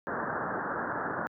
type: low-pass noise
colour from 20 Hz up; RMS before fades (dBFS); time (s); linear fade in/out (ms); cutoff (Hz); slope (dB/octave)
white; -33; 0.07-1.27; 0; 1700; 96
effects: high-pass 150 Hz 12 dB/octave